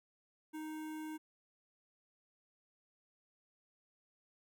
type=tone with notch filter; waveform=square; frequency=311.1 Hz; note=D#4; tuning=in tune; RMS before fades=-44 dBFS; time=0.53-1.18 s; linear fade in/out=20 ms; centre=4500 Hz; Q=0.92; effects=none